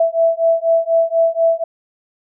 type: beating tone pair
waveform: sine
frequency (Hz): 659.3 / 663.4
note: E5 / E5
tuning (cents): 0 / +11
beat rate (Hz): 4.1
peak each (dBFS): -15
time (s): 0-1.64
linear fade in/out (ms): 5
effects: none